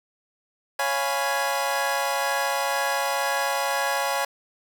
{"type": "chord", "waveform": "25% pulse", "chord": "C# dominant seventh", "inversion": "none", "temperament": "equal", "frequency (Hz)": [554.4, 698.5, 830.6, 987.8], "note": ["C#5", "E#5", "G#5", "B5"], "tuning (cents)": [0, 0, 0, 0], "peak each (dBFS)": [-24, -27, -23, -27], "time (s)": [0.79, 4.25], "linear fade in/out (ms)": 5, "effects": ["8-bit"]}